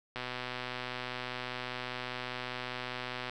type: click train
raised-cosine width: 0.3 ms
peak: -21 dBFS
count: 393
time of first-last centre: 0.16-3.296 s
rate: 125 Hz
effects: none